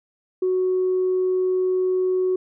sine tone, 370 Hz, F#4, in tune, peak -17 dBFS, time 0.42-2.36 s, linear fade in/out 5 ms, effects tanh soft clip ceiling -14 dBFS

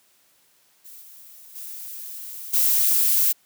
violet noise with level steps, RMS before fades -43 / -46 / -36 / -19 dBFS, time 0.84-3.33 s, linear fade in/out 20 ms, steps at 1.01 / 1.55 / 2.53 s, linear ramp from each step 10 ms, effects white hiss -61 dBFS RMS until 3.45 s + high-pass 100 Hz 12 dB/octave

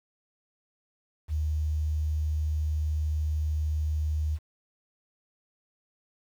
sine tone with quantisation, 76.7 Hz, D#2, 24 cents flat, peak -25 dBFS, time 1.28-4.39 s, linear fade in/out 50 ms, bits 9, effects none

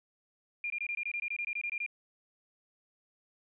sine tone bursts, 2403 Hz, D7, 39 cents sharp, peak -32 dBFS, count 15, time 0.64-1.863 s, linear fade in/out 2 ms, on 61 ms, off 22 ms, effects none

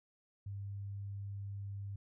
sine tone, 99.8 Hz, G2, 32 cents sharp, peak -40 dBFS, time 0.46-1.96 s, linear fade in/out 5 ms, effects none

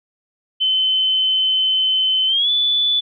sine tone with pitch glide, 3057 to 3471 Hz, G7 to A7, -44 to -24 cents, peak -14 dBFS, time 0.6-3.01 s, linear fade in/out 20 ms, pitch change +220 cents, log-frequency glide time 2.27-2.5 s, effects none

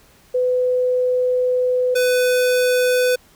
sine / square tone pair in turn, 502 / 500.1 Hz, B4 / B4, +28 / +22 cents, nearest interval unison, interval 6 cents, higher first, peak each -15 dBFS, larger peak neither, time 0.34-1.95 / 1.95-3.16 s, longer first, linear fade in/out 10 ms, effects pink hiss -52 dBFS RMS until 3.35 s

